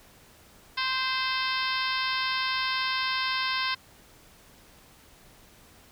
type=harmonic tone with a mistuned harmonic; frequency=522 Hz; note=C5; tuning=4 cents flat; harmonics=2 / 3 / 4 / 5 / 6 / 7 / 8 / 9 / 10; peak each=-31 / -33 / -34 / -35 / -36 / -36 / -37 / -38 / -38 dBFS; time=0.77-3.75 s; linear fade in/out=10 ms; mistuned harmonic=4; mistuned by=-20 cents; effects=pink hiss -55 dBFS RMS until 5.91 s